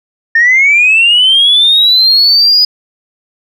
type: linear sweep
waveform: sine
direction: up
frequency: 1800 to 4978 Hz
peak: -3 dBFS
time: 0.35-2.65 s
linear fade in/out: 5 ms
effects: tanh soft clip ceiling 0 dBFS